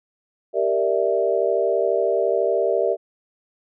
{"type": "chord", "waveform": "sine", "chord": "E half-diminished seventh", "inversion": "first", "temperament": "equal", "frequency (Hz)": [392, 466.2, 587.3, 659.3], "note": ["G4", "Bb4", "D5", "E5"], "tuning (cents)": [0, 0, 0, 0], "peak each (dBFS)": -23, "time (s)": [0.53, 2.97], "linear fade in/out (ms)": 50, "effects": []}